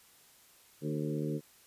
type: harmonic tone with a mistuned harmonic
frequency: 75.5 Hz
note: D2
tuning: 48 cents sharp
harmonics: 2 / 3 / 4 / 5 / 6 / 7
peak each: -35 / -39 / -38 / -41 / -41 / -46 dBFS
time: 0.81-1.41 s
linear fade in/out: 50 ms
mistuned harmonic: 6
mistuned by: -19 cents
effects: white hiss -61 dBFS RMS until 1.66 s + resampled to 32000 Hz